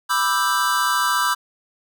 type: chord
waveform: square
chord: E minor seventh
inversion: second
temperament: equal with one note detuned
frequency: 987.8 / 1184.2 / 1318.5 / 1568 Hz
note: B5 / D6 / E6 / G6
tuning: 0 / +14 / 0 / 0 cents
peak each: -24 dBFS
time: 0.09-1.35 s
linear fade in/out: 20 ms
effects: none